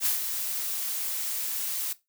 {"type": "noise with ADSR envelope", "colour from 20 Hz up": "blue", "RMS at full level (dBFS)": -24, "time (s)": [0, 1.93], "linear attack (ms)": 56, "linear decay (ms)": 130, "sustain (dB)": -7, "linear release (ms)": 5, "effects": ["noise-tail reverb RT60 0.2 s tail -17 dB re dry"]}